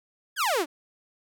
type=exponential sweep; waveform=sawtooth; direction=down; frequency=1760 to 272.1 Hz; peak=-19 dBFS; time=0.36-0.66 s; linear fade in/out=50 ms; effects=none